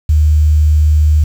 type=tone with quantisation; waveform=sine; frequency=76.2 Hz; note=D#2; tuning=36 cents flat; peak=-6 dBFS; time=0.09-1.24 s; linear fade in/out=5 ms; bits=6; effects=none